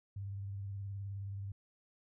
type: tone with vibrato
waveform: sine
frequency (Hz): 99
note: G2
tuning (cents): +18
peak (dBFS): -39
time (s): 0.16-1.52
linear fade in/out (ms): 5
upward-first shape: triangle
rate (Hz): 19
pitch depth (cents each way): 52
effects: none